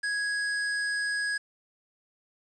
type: tone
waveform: square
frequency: 1661.2 Hz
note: G#6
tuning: in tune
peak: -28 dBFS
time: 0.03-1.38 s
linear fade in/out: 10 ms
effects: resampled to 22050 Hz + 9-bit